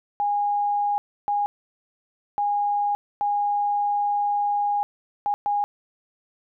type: tone bursts at uneven times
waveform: sine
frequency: 820 Hz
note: G#5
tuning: 22 cents flat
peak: -20 dBFS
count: 6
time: 0.2-0.98 / 1.28-1.46 / 2.38-2.95 / 3.21-4.83 / 5.26-5.34 / 5.46-5.64 s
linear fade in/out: 0 ms
effects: none